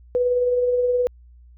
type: tone with tremolo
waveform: sine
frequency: 493.3 Hz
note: B4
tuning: 2 cents flat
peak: -15 dBFS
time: 0.15-1.07 s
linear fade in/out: 0 ms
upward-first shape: triangle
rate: 19 Hz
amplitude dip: 40%
effects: added 60 Hz sine -45 dBFS peak until 1.57 s